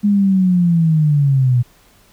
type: linear sweep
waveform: sine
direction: down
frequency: 207.7 to 120 Hz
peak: -10 dBFS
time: 0.03-1.63 s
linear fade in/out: 20 ms
effects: pink hiss -51 dBFS RMS until 2.12 s